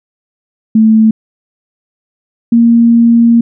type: tone pair in turn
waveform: sine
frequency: 220 / 233.1 Hz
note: A3 / A#3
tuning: 0 / 0 cents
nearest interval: minor second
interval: 100 cents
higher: second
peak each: -3 dBFS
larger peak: neither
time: 0.75-1.11 / 2.52-3.41 s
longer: second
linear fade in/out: 5 ms
effects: none